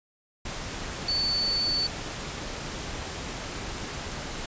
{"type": "tone in noise", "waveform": "sine", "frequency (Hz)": 4489, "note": "C#8", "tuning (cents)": 21, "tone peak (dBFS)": -24, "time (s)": [1.08, 1.87], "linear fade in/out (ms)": 5, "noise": "pink", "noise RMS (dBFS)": -35, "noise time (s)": [0.45, 4.46], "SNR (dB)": 8, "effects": ["resampled to 16000 Hz"]}